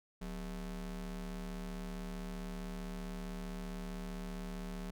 square ring-modulated tone, 110 Hz, A2, in tune, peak -38 dBFS, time 0.21-4.91 s, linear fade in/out 10 ms, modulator 72.3 Hz, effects none

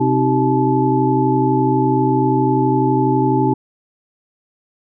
sine tone cluster, 129.7 / 262.3 / 314.4 / 386.1 / 865 Hz, C3 / C4 / D#4 / G4 / A5, -15 / +4 / +18 / -26 / -30 cents, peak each -19 dBFS, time 0-3.54 s, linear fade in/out 10 ms, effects none

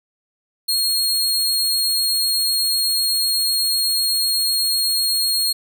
sawtooth tone, 4273 Hz, C8, 36 cents sharp, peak -14 dBFS, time 0.68-5.53 s, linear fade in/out 10 ms, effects none

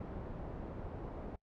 pink low-pass noise, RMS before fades -44 dBFS, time 0-1.36 s, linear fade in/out 5 ms, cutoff 730 Hz, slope 12 dB/octave, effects noise-tail reverb RT60 0.1 s tail -22 dB re dry

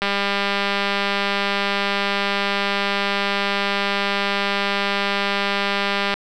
click train, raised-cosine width 0.3 ms, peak -5 dBFS, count 1225, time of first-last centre 0.02-6.14 s, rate 200 Hz, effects none

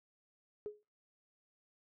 sine tone with exponential decay, 419.5 Hz, G#4, 17 cents sharp, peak -35 dBFS, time 0.66-0.83 s, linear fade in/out 0 ms, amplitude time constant 35 ms, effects noise-tail reverb RT60 0.3 s tail -23 dB re dry + tanh soft clip ceiling -31 dBFS

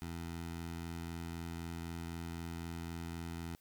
15% pulse tone with notch filter, 83.9 Hz, E2, 31 cents sharp, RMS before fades -43 dBFS, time 0.02-3.55 s, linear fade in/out 0 ms, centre 540 Hz, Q 1.5, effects white hiss -71 dBFS RMS until 3.6 s

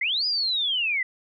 sine linear two-way sweep, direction up then down, 1957 to 5000 to 1957 Hz, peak -22 dBFS, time 0.01-1.03 s, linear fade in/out 5 ms, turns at 0.26 s, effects none

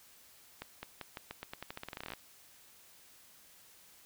accelerating click train, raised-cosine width 0.3 ms, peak -25 dBFS, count 21, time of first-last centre 0.62-2.136 s, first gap 210 ms, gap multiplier 0.87, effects white hiss -60 dBFS RMS until 4.05 s

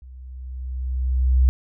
sine tone with level ramp, 63.8 Hz, C2, 43 cents flat, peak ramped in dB -39 to -11 dBFS, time 0.02-1.49 s, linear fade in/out 0 ms, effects none

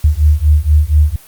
sine beating tone pair, 73.42 / 77.62 Hz, D2 / D#2, 0 / -4 cents, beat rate 4.2 Hz, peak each -10 dBFS, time 0.04-1.16 s, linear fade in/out 5 ms, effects white hiss -41 dBFS RMS until 1.27 s + Opus 48 kbps

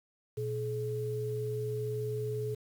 sine tone pair together, 120 / 426.8 Hz, B2 / G#4, -49 / +47 cents, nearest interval octave + minor seventh, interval 2196 cents, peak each -35 / -34 dBFS, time 0.37-2.55 s, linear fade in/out 10 ms, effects 9-bit

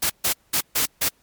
white noise bursts at uneven times, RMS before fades -21 dBFS, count 5, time 0.02-0.1 / 0.24-0.33 / 0.53-0.61 / 0.75-0.86 / 1.01-1.09 s, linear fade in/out 10 ms, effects pink hiss -62 dBFS RMS until 1.22 s + MP3 96 kbps

